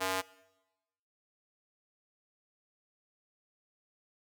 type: tone with high-pass filter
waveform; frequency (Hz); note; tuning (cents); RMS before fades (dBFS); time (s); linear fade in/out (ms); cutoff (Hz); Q
square; 94.1; F#2; +30; -33; 0-0.22; 20; 650; 0.87
effects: noise-tail reverb RT60 1.0 s tail -21 dB re dry